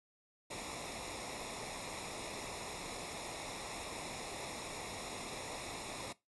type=noise with comb filter; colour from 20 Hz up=pink; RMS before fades=-44 dBFS; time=0.5-6.13 s; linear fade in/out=10 ms; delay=0.65 ms; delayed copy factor=-0.7; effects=noise-tail reverb RT60 0.2 s tail -19 dB re dry + resampled to 24000 Hz